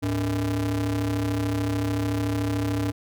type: ring-modulated tone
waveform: square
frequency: 90.6 Hz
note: F#2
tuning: 36 cents flat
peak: -21 dBFS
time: 0.02-2.92 s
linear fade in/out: 20 ms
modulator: 198 Hz
effects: none